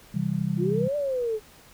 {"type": "chord", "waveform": "sine", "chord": "C major", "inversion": "none", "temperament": "just", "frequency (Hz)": [130.81, 163.52, 196.22], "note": ["C3", "E3", "G3"], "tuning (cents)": [0, -14, 2], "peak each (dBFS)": [-30, -27, -28], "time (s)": [0.14, 0.88], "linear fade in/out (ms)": 10}
{"type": "exponential two-way sweep", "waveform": "sine", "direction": "up then down", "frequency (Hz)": [329.6, 595, 420.4], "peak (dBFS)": -24, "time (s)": [0.57, 1.4], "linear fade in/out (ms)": 50, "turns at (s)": 0.96}
{"effects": ["pink hiss -52 dBFS RMS until 1.73 s"]}